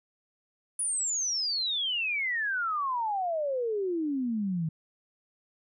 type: exponential sweep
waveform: sine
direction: down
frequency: 9956 to 154.5 Hz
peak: -27 dBFS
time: 0.79-4.69 s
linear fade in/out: 5 ms
effects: none